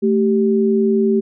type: tone pair together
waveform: sine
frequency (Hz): 219.9 / 389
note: A3 / G4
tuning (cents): -1 / -13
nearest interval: minor seventh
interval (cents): 988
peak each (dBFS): -15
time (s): 0.02-1.21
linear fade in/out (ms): 20
effects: none